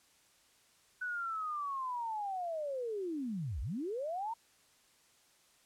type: linear two-way sweep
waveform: sine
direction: down then up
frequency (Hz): 1500 to 51.3 to 941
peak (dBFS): -35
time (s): 1.01-4.34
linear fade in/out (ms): 10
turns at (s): 3.61
effects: white hiss -67 dBFS RMS until 5.65 s + low-pass 10000 Hz 12 dB/octave

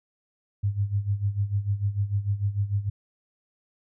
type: tone with tremolo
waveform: sine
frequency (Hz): 101.1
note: G#2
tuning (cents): -46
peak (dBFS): -20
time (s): 0.63-2.9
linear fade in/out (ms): 10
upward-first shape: sine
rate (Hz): 6.7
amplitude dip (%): 80
effects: none

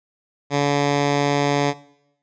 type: tone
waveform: 10% pulse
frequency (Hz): 143.2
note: D3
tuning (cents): -43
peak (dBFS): -9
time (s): 0.5-1.74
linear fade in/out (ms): 50
effects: noise-tail reverb RT60 0.8 s tail -20 dB re dry + resampled to 16000 Hz

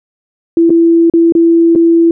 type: tone with dropouts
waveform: sine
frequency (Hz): 334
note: E4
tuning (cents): +23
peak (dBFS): -4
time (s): 0.57-2.11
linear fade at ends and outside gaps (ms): 2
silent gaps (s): 0.696-0.703 / 1.099-1.137 / 1.323-1.351 / 1.752-1.758
effects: none

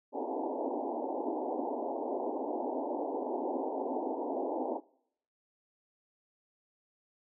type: band-pass noise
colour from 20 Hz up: pink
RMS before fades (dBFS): -35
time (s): 0.12-4.81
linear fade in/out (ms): 50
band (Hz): 250 to 930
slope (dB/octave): 96
effects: noise-tail reverb RT60 0.7 s tail -23 dB re dry

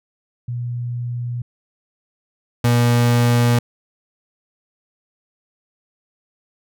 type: tone pair in turn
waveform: sine / 35% pulse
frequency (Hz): 121 / 119.89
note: B2 / A#2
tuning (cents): -35 / +49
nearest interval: unison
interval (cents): 16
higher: first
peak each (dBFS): -22 / -11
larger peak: second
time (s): 0.48-1.42 / 2.64-3.59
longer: second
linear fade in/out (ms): 5
effects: none

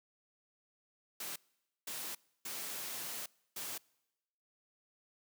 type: noise bursts at uneven times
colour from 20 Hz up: white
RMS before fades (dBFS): -42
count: 4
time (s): 1.2-1.36 / 1.87-2.15 / 2.45-3.26 / 3.56-3.78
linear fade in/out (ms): 5
effects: noise-tail reverb RT60 1.0 s tail -26 dB re dry + high-pass 150 Hz 12 dB/octave

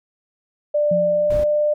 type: tone with pitch glide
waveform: sine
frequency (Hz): 592 to 597.2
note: D5 to D5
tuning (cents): +14 to +29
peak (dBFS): -15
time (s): 0.74-1.74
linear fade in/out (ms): 10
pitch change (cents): +15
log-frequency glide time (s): 0.89-1.53
type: tone with exponential decay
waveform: sine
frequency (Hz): 176.8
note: F3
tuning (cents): +22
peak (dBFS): -20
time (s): 0.91-1.65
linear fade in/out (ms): 5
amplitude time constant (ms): 160
type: noise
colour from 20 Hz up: brown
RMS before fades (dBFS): -27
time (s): 1.3-1.44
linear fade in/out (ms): 5
effects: none

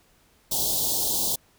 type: band-stop noise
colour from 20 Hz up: white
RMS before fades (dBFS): -25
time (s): 0.51-1.36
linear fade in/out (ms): 10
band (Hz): 910 to 3400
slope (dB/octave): 48
effects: pink hiss -61 dBFS RMS until 1.58 s

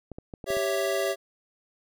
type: clicks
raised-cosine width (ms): 2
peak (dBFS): -25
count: 6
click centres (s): 0.117 / 0.185 / 0.338 / 0.442 / 0.504 / 0.569
type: chord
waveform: square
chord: C# diminished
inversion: second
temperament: equal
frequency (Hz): 392 / 554.4 / 659.3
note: G4 / C#5 / E5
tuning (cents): 0 / 0 / 0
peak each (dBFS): -30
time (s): 0.46-1.16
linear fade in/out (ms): 50
effects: none

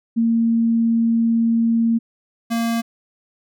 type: tone pair in turn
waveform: sine / square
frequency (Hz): 229.5 / 230.8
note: A#3 / A#3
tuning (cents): -27 / -17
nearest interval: unison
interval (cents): 10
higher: second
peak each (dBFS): -14 / -19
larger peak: first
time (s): 0.16-1.99 / 2.5-2.82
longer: first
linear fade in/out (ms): 20
effects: none

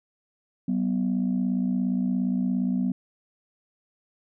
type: tone pair together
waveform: sine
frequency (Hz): 189.68 / 246.9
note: F#3 / B3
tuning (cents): +43 / 0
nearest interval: perfect fourth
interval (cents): 457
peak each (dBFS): -24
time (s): 0.68-2.92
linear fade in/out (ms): 5
effects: tanh soft clip ceiling -17 dBFS

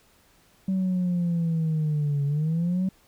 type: linear two-way sweep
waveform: sine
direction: down then up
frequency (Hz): 191.4 to 140.6 to 191.4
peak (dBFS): -20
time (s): 0.68-2.89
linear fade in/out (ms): 5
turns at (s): 2.25
effects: tanh soft clip ceiling -20 dBFS + pink hiss -60 dBFS RMS until 3.07 s

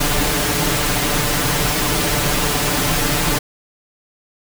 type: noise with comb filter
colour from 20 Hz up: pink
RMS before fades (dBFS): -18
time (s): 0-3.39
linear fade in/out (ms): 10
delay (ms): 6.8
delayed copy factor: +0.9
effects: none

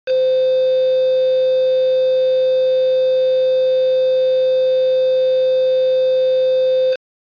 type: tone with quantisation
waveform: sine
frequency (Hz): 517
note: C5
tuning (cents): -21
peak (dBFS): -12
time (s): 0.06-6.97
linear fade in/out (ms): 50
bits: 4
effects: resampled to 11025 Hz

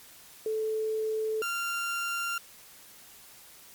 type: tone pair in turn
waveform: sine / 30% pulse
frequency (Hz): 436.9 / 1387.1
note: A4 / F6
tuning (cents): -12 / -12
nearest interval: octave + minor sixth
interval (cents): 2000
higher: second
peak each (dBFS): -27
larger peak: neither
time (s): 0.46-1.42 / 1.42-2.38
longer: neither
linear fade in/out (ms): 2
effects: white hiss -52 dBFS RMS until 3.74 s + MP3 96 kbps

